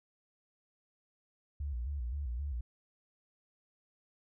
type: tone with vibrato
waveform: sine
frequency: 65.41 Hz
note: C2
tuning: in tune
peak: -34 dBFS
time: 1.6-2.61 s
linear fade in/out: 5 ms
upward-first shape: square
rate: 3.8 Hz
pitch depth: 160 cents each way
effects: none